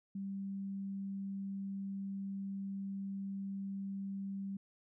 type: tone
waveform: sine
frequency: 196 Hz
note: G3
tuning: in tune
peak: -38 dBFS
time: 0.15-4.57 s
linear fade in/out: 5 ms
effects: none